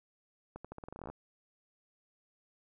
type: accelerating click train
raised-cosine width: 1 ms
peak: -30 dBFS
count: 15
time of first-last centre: 0.56-1.1 s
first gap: 86 ms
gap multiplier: 0.86
effects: none